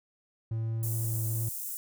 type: tone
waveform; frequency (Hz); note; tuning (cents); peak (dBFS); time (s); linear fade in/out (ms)
triangle; 112.7; A2; +42; -27; 0.51-1.49; 5
type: high-pass noise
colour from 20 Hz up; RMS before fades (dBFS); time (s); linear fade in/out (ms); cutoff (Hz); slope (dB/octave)
white; -37; 0.83-1.77; 0; 7700; 24
effects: none